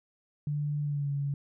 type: tone with pitch glide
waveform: sine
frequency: 147.1 to 141.35 Hz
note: D3 to C#3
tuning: +3 to +34 cents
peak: -28 dBFS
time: 0.47-1.34 s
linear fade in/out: 2 ms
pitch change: -69 cents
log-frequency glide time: 0.82-1.1 s
effects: none